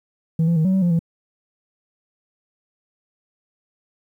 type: tone with pitch steps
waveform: sine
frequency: 162.4 / 169.1 / 157.9 / 188.4 / 191.1 / 174.4 / 166.5 Hz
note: E3 / E3 / D#3 / F#3 / G3 / F3 / E3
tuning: -26 / +44 / +26 / +32 / -44 / -2 / +18 cents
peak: -12 dBFS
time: 0.39-0.992 s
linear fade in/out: 5 ms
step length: 86 ms
effects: tanh soft clip ceiling -14 dBFS + 9-bit